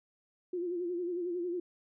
sine tone with vibrato, 351.8 Hz, F4, 13 cents sharp, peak -32 dBFS, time 0.53-1.6 s, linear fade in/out 5 ms, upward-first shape sine, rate 11 Hz, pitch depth 64 cents each way, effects none

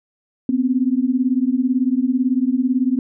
sine beating tone pair, 246.9 / 264.9 Hz, B3 / C4, 0 / +22 cents, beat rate 18 Hz, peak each -18 dBFS, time 0.49-2.99 s, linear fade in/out 2 ms, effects none

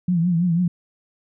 sine tone with vibrato, 172.7 Hz, F3, 19 cents flat, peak -16 dBFS, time 0.08-0.68 s, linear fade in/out 5 ms, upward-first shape triangle, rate 6.1 Hz, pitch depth 110 cents each way, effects none

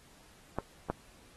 clicks, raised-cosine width 1 ms, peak -18 / -17 dBFS, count 2, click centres 0.586 / 0.9 s, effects pink hiss -60 dBFS RMS until 1.36 s + AAC 32 kbps

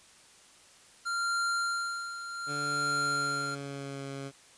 square tone with tremolo, 1386 Hz, F6, 14 cents flat, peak -28 dBFS, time 1.05-3.56 s, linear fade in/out 20 ms, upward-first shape sine, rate 0.64 Hz, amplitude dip 70%
15% pulse tone with pitch glide, 144.9 to 137.64 Hz, D3 to C#3, -23 to -12 cents, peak -31 dBFS, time 2.46-4.32 s, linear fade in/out 50 ms, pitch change -89 cents, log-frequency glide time 2.81-4.07 s
effects white hiss -57 dBFS RMS until 4.57 s + resampled to 22050 Hz

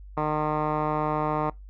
10% pulse tone with low-pass filter, 152.4 Hz, D#3, 36 cents flat, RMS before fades -26 dBFS, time 0.17-1.5 s, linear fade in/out 5 ms, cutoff 1200 Hz, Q 3, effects noise-tail reverb RT60 0.2 s tail -23 dB re dry + added 49 Hz sine -41 dBFS peak until 1.69 s

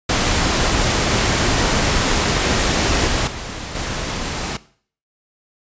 pink noise with level steps, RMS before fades -17 / -19 / -29 / -24 dBFS, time 0.09-4.57 s, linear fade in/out 5 ms, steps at 3.07 / 3.27 / 3.75 s, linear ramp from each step 5 ms, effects noise-tail reverb RT60 0.5 s tail -18 dB re dry + resampled to 16000 Hz

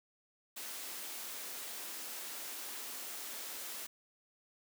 white high-pass noise, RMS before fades -44 dBFS, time 0.56-3.87 s, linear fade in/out 10 ms, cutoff 230 Hz, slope 24 dB/octave, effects none

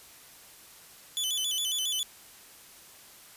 sawtooth tone with vibrato, 3236 Hz, G#7, 46 cents flat, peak -25 dBFS, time 1.17-2.03 s, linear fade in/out 0 ms, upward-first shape square, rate 7.3 Hz, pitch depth 110 cents each way, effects white hiss -52 dBFS RMS until 3.36 s + resampled to 32000 Hz

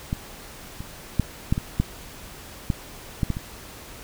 clicks, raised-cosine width 5 ms, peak -12 / -21 / -6 / -7 / -13 / -7 / -9 / -9 / -11 / -17 dBFS, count 10, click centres 0.129 / 0.805 / 1.197 / 1.525 / 1.579 / 1.8 / 2.702 / 3.232 / 3.303 / 3.369 s, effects pink hiss -42 dBFS RMS until 4.03 s

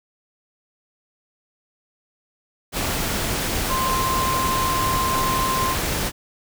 sine tone in noise, 1046.5 Hz, C6, in tune, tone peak -21 dBFS, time 3.68-5.76 s, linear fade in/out 50 ms, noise pink, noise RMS -24 dBFS, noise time 2.72-6.12 s, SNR 0 dB, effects none

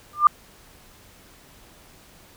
sine tone with exponential growth, 1196 Hz, D6, 31 cents sharp, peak -6 dBFS, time 0.13-0.27 s, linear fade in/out 2 ms, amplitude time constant 29 ms, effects pink hiss -51 dBFS RMS until 2.36 s

